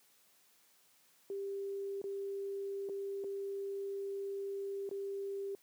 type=tone with dropouts; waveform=sine; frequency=395.6 Hz; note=G4; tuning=16 cents sharp; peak=-37 dBFS; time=1.3-5.55 s; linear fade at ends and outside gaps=1 ms; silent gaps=2.016-2.04 / 2.889-2.895 / 3.239-3.243 / 4.891-4.912 s; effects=white hiss -68 dBFS RMS until 5.62 s + high-pass 150 Hz 12 dB/octave